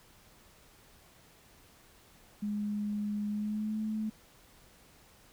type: tone with pitch glide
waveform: sine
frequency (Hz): 207.7 to 216.5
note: G#3 to A3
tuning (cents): 0 to -28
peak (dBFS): -31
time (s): 2.42-4.1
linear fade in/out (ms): 10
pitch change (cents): +72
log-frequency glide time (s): 3.28-3.78
effects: pink hiss -60 dBFS RMS until 5.32 s